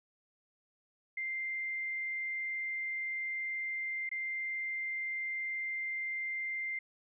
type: tone with dropouts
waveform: sine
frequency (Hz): 2093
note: C7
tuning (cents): 0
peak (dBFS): -34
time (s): 1.17-6.79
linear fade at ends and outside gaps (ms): 5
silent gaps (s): 4.092-4.114
effects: none